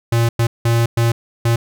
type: tone bursts at uneven times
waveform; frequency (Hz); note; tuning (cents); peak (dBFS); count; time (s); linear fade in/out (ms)
square; 116.54; A#2; 0; -13; 5; 0.12-0.29 / 0.39-0.47 / 0.65-0.86 / 0.97-1.12 / 1.45-1.56; 5
effects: none